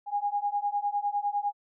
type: beating tone pair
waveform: sine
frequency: 813 / 822.9 Hz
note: G#5 / G#5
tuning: -37 / -16 cents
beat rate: 9.9 Hz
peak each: -30 / -29 dBFS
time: 0.06-1.53 s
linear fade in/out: 50 ms
effects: none